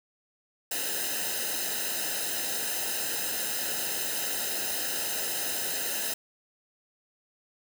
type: noise with comb filter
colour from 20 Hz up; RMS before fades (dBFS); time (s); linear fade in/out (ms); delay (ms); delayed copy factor
white; -31; 0.71-6.14; 5; 0.88; -0.85
effects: none